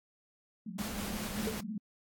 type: band-pass noise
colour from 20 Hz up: white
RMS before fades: -40 dBFS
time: 0.66-1.78 s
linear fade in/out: 5 ms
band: 190 to 220 Hz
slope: 96 dB/octave
type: noise with tremolo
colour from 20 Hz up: pink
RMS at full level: -39 dBFS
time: 0.78-1.61 s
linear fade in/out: 10 ms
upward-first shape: sine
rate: 5 Hz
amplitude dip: 25%
type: tone with exponential decay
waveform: sine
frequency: 441 Hz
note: A4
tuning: 4 cents sharp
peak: -29 dBFS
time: 1.47-1.6 s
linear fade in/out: 1 ms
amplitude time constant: 28 ms
effects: AAC 64 kbps